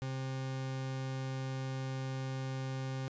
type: tone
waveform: 40% pulse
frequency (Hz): 132.4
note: C3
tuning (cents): +21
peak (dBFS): -35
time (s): 0.02-3.08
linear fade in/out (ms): 0
effects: resampled to 16000 Hz